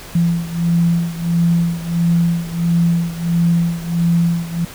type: beating tone pair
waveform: sine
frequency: 169.2 / 170.7 Hz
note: E3 / F3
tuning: +45 / -39 cents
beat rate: 1.5 Hz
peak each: -15 / -18 dBFS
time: 0.15-4.65 s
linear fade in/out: 5 ms
effects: pink hiss -35 dBFS RMS until 4.74 s